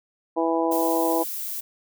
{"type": "harmonic tone", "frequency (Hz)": 164.81, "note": "E3", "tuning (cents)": 0, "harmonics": [2, 3, 4, 5, 6], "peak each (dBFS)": [-24, -26, -27, -28, -29], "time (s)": [0.36, 1.24], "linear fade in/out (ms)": 20}
{"type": "noise", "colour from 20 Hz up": "violet", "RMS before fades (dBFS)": -31, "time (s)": [0.71, 1.61], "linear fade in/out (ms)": 10}
{"effects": []}